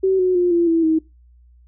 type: tone with pitch steps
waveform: sine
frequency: 380.9 / 367.5 / 354.6 / 342.1 / 330.1 / 318.5 Hz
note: G4 / F#4 / F4 / F4 / E4 / D#4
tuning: -50 / -12 / +26 / -36 / +2 / +41 cents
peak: -13 dBFS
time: 0.03-0.99 s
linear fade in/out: 10 ms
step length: 160 ms
effects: noise-tail reverb RT60 0.2 s tail -20 dB re dry + added 60 Hz sine -47 dBFS peak until 1.67 s